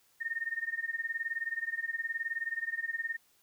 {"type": "tone with tremolo", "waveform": "sine", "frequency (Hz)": 1833, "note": "A#6", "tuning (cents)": -30, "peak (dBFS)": -29, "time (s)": [0.2, 3.17], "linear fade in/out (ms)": 20, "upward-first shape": "sine", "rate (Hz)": 19, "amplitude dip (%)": 90, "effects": ["white hiss -68 dBFS RMS until 3.42 s"]}